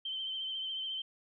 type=tone with vibrato; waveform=sine; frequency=3104 Hz; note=G7; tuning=18 cents flat; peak=-35 dBFS; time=0.05-1.02 s; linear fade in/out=5 ms; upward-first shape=sine; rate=14 Hz; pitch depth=32 cents each way; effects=none